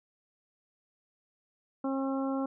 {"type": "harmonic tone", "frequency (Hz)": 269.5, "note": "C#4", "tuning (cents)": -49, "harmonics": [1, 2, 3, 4, 5], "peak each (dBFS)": [-30, -36, -40, -42, -44], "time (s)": [1.84, 2.46], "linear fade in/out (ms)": 5, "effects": []}